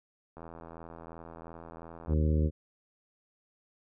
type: click train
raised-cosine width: 1 ms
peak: -32 dBFS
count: 147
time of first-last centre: 0.37-2.133 s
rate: 82.8 Hz
type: harmonic tone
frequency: 77 Hz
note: D#2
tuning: 17 cents flat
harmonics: 1 / 2 / 3 / 4 / 5 / 6 / 7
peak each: -25 / -31 / -35 / -37 / -39 / -41 / -42 dBFS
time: 2.07-2.51 s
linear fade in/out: 50 ms
effects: none